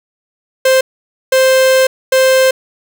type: tone bursts at uneven times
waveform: 45% pulse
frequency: 523.3 Hz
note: C5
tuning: in tune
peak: -7 dBFS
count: 3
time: 0.65-0.81 / 1.32-1.87 / 2.12-2.51 s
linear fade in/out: 5 ms
effects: none